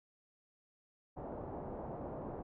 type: low-pass noise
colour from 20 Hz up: white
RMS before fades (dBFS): -44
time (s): 1.16-2.43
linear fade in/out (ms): 20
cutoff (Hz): 760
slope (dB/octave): 24
effects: none